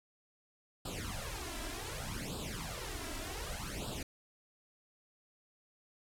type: noise with flanger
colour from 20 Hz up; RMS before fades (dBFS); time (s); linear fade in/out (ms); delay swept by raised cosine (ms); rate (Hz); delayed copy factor
pink; -41; 0.85-4.03; 5; 0.24 to 3.04; 0.66; +0.85
effects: low-pass 12000 Hz 12 dB/octave